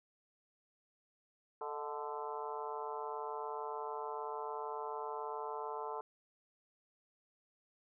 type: harmonic tone with a mistuned harmonic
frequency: 146.83 Hz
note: D3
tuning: in tune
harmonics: 3 / 4 / 5 / 6 / 7 / 8 / 9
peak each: -44 / -50 / -48 / -44 / -45 / -54 / -51 dBFS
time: 1.61-6.01 s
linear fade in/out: 2 ms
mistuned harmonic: 4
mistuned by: +85 cents
effects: none